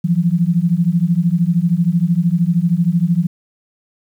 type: beating tone pair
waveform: sine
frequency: 165.5 / 178.5 Hz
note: E3 / F3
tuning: +7 / +38 cents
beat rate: 13 Hz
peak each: -15 dBFS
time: 0.04-3.27 s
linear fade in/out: 10 ms
effects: 8-bit